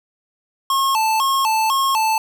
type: tone with vibrato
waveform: square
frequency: 976 Hz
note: B5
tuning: 21 cents flat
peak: -16 dBFS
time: 0.7-2.18 s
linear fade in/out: 2 ms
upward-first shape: square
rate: 2 Hz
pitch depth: 180 cents each way
effects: none